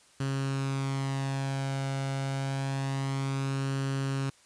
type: tone with flanger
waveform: sawtooth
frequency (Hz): 136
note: C#3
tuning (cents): -33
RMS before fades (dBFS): -31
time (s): 0.2-4.3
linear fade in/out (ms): 5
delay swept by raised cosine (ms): 0.68 to 1.39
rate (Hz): 0.27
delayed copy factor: +0.5
effects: white hiss -60 dBFS RMS until 4.45 s + resampled to 22050 Hz